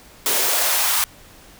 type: noise with high-pass filter sweep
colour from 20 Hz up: white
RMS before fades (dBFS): -19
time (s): 0.26-1.04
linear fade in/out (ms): 0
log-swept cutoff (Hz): 340 to 1100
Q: 1.8
effects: pink hiss -46 dBFS RMS until 1.59 s